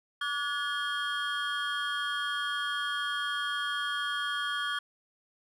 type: tone cluster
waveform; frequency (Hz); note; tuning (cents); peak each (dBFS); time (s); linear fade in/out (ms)
triangle; 1152 / 1449 / 1705 / 3236; D6 / F#6 / G#6 / G#7; -34 / -37 / +45 / -46; -34 / -32 / -36 / -34; 0.21-4.79; 5
effects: none

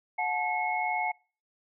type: tone cluster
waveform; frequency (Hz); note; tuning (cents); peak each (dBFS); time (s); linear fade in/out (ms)
sine; 726 / 868 / 2177; F#5 / A5 / C#7; -33 / -24 / -32; -31; 0.18-1.12; 10
effects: noise-tail reverb RT60 0.4 s tail -26 dB re dry

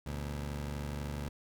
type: tone pair together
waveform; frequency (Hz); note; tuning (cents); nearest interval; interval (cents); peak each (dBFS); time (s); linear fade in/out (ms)
20% pulse; 72.32 / 120.4; D2 / B2; -26 / -44; major sixth; 882; -32 / -40; 0.06-1.29; 5
effects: none

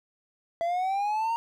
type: linear sweep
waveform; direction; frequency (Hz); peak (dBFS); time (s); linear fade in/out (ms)
triangle; up; 667 to 932.3; -23; 0.61-1.36; 0
effects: none

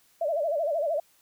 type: tone with vibrato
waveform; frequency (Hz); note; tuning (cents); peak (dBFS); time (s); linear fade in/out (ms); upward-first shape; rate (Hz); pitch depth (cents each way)
sine; 622.3; D#5; 0; -24; 0.21-1; 5; sine; 13; 160
effects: white hiss -63 dBFS RMS until 1.21 s

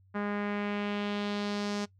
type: tone with low-pass filter sweep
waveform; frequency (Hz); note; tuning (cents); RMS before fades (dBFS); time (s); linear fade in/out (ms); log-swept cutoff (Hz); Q
sawtooth; 205.1; G#3; -21; -33; 0.14-1.86; 20; 1600 to 5900; 1.9
effects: noise-tail reverb RT60 0.1 s tail -20 dB re dry + added 95 Hz sine -59 dBFS peak until 1.99 s

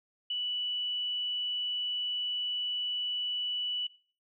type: tone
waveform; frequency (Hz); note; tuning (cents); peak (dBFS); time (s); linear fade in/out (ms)
sine; 2960; F#7; 0; -30; 0.3-3.87; 5
effects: noise-tail reverb RT60 0.4 s tail -18 dB re dry

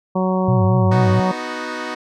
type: harmonic tone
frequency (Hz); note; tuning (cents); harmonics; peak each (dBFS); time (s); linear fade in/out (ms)
186.1; F#3; +10; 1 / 2 / 3 / 4 / 5 / 6; -18 / -24 / -23 / -28 / -26 / -29; 0.15-1.32; 10
type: tone with vibrato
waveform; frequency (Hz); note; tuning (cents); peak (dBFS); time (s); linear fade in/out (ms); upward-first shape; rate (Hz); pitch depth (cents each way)
sine; 112.3; A2; +36; -14; 0.48-1.2; 5; triangle; 4.4; 250
type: chord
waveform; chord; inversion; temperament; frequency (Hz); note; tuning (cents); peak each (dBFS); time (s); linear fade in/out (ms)
10% pulse; B major; none; equal; 246.9 / 311.1 / 370; B3 / D#4 / F#4; 0 / 0 / 0; -20 / -20 / -21; 0.91-1.95; 10
effects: low-pass 5000 Hz 12 dB/octave

